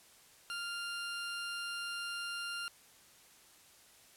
20% pulse tone, 1396.9 Hz, F6, in tune, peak -33 dBFS, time 0.5-2.68 s, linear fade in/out 0 ms, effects white hiss -61 dBFS RMS until 4.16 s + low-pass 12000 Hz 12 dB/octave

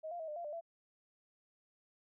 sine tone with pitch steps, 631 / 696 / 641 / 602 / 689 / 595 / 671 Hz, D#5 / F5 / E5 / D5 / F5 / D5 / E5, +24 / -6 / -49 / +43 / -24 / +22 / +31 cents, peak -40 dBFS, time 0.03-0.611 s, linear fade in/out 20 ms, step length 83 ms, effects none

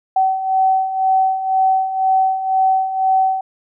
sine beating tone pair, 760 / 762 Hz, F#5 / G5, +46 / -49 cents, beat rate 2 Hz, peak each -20 / -14 dBFS, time 0.16-3.41 s, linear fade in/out 5 ms, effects none

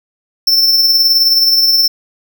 square tone with tremolo, 5360 Hz, E8, 28 cents sharp, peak -6 dBFS, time 0.47-1.88 s, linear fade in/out 5 ms, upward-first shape triangle, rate 19 Hz, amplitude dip 45%, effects none

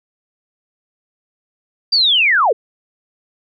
sine linear sweep, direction down, 4767 to 378.5 Hz, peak -10 dBFS, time 1.92-2.53 s, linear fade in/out 10 ms, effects none

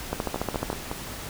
two click trains, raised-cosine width 1 ms, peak -12 / -15 dBFS, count 9 / 4, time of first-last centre 0.13-0.701 / 0.36-0.915 s, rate 14 / 5.41 Hz, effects pink hiss -37 dBFS RMS until 1.29 s

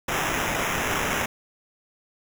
white noise with sample-and-hold, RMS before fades -26 dBFS, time 0.08-1.26 s, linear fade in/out 5 ms, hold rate 4410 Hz, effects none

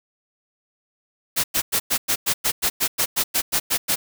white noise bursts, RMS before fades -20 dBFS, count 15, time 1.36-3.96 s, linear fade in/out 20 ms, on 80 ms, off 100 ms, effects none

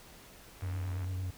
click train, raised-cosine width 0.5 ms, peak -35 dBFS, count 35, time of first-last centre 0.61-1.045 s, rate 78.2 Hz
triangle tone with vibrato, 92.5 Hz, F#2, in tune, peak -31 dBFS, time 0.62-1.31 s, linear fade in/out 10 ms, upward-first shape square, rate 8.8 Hz, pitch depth 25 cents each way
effects pink hiss -54 dBFS RMS until 1.37 s

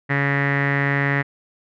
sawtooth tone with low-pass filter, 140.5 Hz, C#3, 24 cents sharp, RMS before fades -20 dBFS, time 0.09-1.23 s, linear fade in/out 20 ms, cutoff 1900 Hz, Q 9.6, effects none

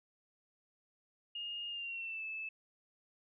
sine tone with pitch glide, 2841 to 2620 Hz, F7 to E7, +29 to -11 cents, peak -39 dBFS, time 1.35-2.49 s, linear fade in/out 5 ms, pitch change -140 cents, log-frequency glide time 1.69-2.24 s, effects none

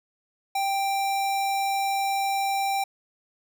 square tone, 786 Hz, G5, 4 cents sharp, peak -24 dBFS, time 0.55-2.84 s, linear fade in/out 5 ms, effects none

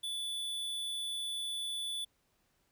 square tone, 3468 Hz, A7, 26 cents flat, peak -36 dBFS, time 0.03-2.05 s, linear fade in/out 10 ms, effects pink hiss -75 dBFS RMS until 2.71 s

